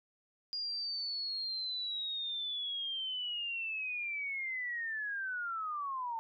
sine linear sweep, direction down, 4854 to 891 Hz, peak -35 dBFS, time 0.53-6.19 s, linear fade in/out 0 ms, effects none

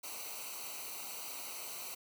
white noise with comb filter, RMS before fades -44 dBFS, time 0.03-1.95 s, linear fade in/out 10 ms, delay 0.58 ms, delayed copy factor -0.8, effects none

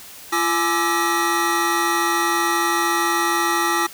square tone cluster, 342.1 / 843 / 1185 / 1318 / 1912 Hz, F4 / G#5 / D6 / E6 / A#6, -36 / +26 / +15 / -1 / +43 cents, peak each -25 dBFS, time 0.32-3.87 s, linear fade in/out 10 ms, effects white hiss -40 dBFS RMS until 3.93 s

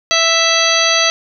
harmonic tone with a mistuned harmonic, 659.3 Hz, E5, in tune, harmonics 1 / 2 / 3 / 4 / 5 / 6 / 7 / 9, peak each -19 / -19 / -19 / -19 / -19 / -19 / -19 / -19 dBFS, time 0.11-1.1 s, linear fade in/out 0 ms, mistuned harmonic 9, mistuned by +42 cents, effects none

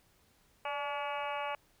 harmonic tone with a mistuned harmonic, 285.3 Hz, C#4, 50 cents sharp, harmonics 2 / 3 / 4 / 5 / 6 / 7 / 8 / 9 / 10, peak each -40 / -38 / -41 / -46 / -50 / -53 / -45 / -46 / -48 dBFS, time 0.65-1.55 s, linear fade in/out 2 ms, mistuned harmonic 2, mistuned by +41 cents, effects pink hiss -68 dBFS RMS until 1.8 s

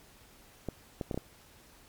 clicks, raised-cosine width 2 ms, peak -20 dBFS, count 5, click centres 0.687 / 1.012 / 1.112 / 1.144 / 1.176 s, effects pink hiss -58 dBFS RMS until 1.88 s + MP3 96 kbps

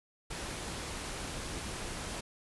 pink low-pass noise, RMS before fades -40 dBFS, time 0.3-2.21 s, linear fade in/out 10 ms, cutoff 11000 Hz, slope 96 dB/octave, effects none

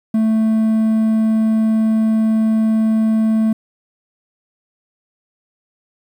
triangle tone, 220.5 Hz, A3, 4 cents sharp, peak -10 dBFS, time 0.14-3.53 s, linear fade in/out 5 ms, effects 8-bit

